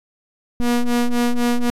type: ring-modulated tone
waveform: square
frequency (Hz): 120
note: B2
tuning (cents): -49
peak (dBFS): -13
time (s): 0.6-1.7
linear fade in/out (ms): 0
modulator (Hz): 122
effects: resampled to 32000 Hz